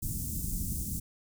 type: band-stop noise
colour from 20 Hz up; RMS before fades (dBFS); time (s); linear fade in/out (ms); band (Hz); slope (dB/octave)
pink; -34; 0.02-1; 10; 230 to 7400; 24
effects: none